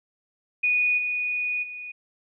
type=tone with level steps; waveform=sine; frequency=2469 Hz; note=D#7; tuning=14 cents flat; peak=-19 / -24 / -34 dBFS; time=0.63-1.92 s; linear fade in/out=10 ms; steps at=0.97 / 1.62 s; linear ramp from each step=20 ms; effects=none